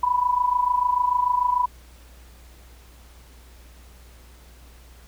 sine tone with amplitude modulation, 987.8 Hz, B5, in tune, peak -15 dBFS, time 0.03-1.66 s, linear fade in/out 5 ms, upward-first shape sine, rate 26.8 Hz, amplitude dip 75%, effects added 60 Hz sine -46 dBFS peak until 5.07 s + pink hiss -53 dBFS RMS until 5.07 s

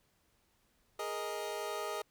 25% pulse chord, Ab suspended second, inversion none, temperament equal, 415.3 / 466.2 / 622.3 Hz, Ab4 / Bb4 / Eb5, 0 / 0 / 0 cents, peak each -37 / -39 / -37 dBFS, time 0.99-2.02 s, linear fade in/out 5 ms, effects pink hiss -73 dBFS RMS until 2.1 s

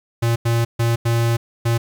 square tone bursts at uneven times, 116.54 Hz, A#2, in tune, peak -16 dBFS, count 5, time 0.22-0.36 / 0.45-0.65 / 0.79-0.96 / 1.05-1.37 / 1.65-1.78 s, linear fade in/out 10 ms, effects 9-bit

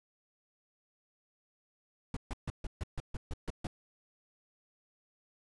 brown noise bursts, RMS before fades -36 dBFS, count 10, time 2.14-3.67 s, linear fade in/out 2 ms, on 27 ms, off 140 ms, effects resampled to 24000 Hz

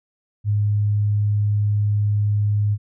sine tone, 103.83 Hz, G#2, in tune, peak -16 dBFS, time 0.44-2.78 s, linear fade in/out 50 ms, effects none

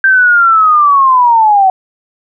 sine linear sweep, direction down, 1575 to 744 Hz, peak -4 dBFS, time 0.04-1.7 s, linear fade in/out 2 ms, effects none

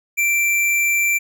square tone, 2349 Hz, D7, in tune, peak -16 dBFS, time 0.17-1.19 s, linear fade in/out 20 ms, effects none

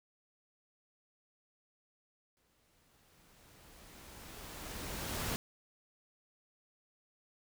pink noise with exponential growth, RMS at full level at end -36 dBFS, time 2.37-5.36 s, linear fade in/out 0 ms, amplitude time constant 650 ms, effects none

